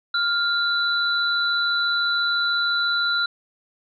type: tone pair together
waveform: sine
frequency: 1400 / 3977 Hz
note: F6 / B7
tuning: +4 / +11 cents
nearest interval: octave + tritone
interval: 1807 cents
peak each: -21 / -23 dBFS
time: 0.14-3.26 s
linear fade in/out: 5 ms
effects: none